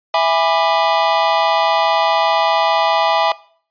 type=chord; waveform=square; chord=E dominant seventh; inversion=none; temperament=just; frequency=659.3 / 824.1 / 988.9 / 1186.7 Hz; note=E5 / G#5 / B5 / D6; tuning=0 / -14 / +2 / +18 cents; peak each=-17 / -18 / -20 / -21 dBFS; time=0.14-3.32 s; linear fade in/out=2 ms; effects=noise-tail reverb RT60 0.5 s tail -21 dB re dry + resampled to 11025 Hz